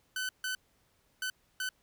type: tone bursts at uneven times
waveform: sawtooth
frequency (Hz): 1512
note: F#6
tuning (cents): +37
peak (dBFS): -29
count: 4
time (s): 0.16-0.29 / 0.44-0.55 / 1.22-1.3 / 1.6-1.69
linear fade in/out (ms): 2
effects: pink hiss -71 dBFS RMS until 1.82 s